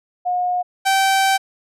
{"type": "tone pair in turn", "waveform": ["sine", "sawtooth"], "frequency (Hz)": [720, 774.8], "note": ["F#5", "G5"], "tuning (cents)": [-47, -20], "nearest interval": "minor second", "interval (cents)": 127, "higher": "second", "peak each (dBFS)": [-17, -10], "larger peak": "second", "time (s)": [[0.25, 0.63], [0.85, 1.38]], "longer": "second", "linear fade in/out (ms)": 20, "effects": ["low-pass 12000 Hz 12 dB/octave"]}